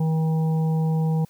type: harmonic tone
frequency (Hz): 159.6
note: D#3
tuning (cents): +44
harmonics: 1 / 3 / 5 / 6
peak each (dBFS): -19 / -33 / -36 / -43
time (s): 0-1.25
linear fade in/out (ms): 5
effects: white hiss -58 dBFS RMS until 1.29 s